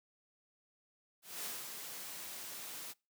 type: noise with ADSR envelope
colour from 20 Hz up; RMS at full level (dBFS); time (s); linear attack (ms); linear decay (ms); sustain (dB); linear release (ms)
white; -41; 1.22-2.94; 220; 190; -5; 32
effects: noise-tail reverb RT60 0.3 s tail -26 dB re dry + high-pass 150 Hz 12 dB/octave